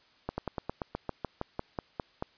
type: slowing click train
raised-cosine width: 1 ms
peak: -18 dBFS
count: 14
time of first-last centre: 0.29-2.225 s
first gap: 90 ms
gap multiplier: 1.08
effects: white hiss -63 dBFS RMS until 2.37 s + resampled to 11025 Hz